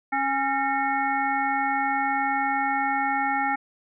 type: harmonic tone with a mistuned harmonic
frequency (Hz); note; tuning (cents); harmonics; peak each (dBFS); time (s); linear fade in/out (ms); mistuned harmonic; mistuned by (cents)
274.1; C#4; -19; 1 / 3 / 5 / 7 / 8; -32 / -24 / -30 / -30 / -32; 0.12-3.56; 10; 7; -90
effects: none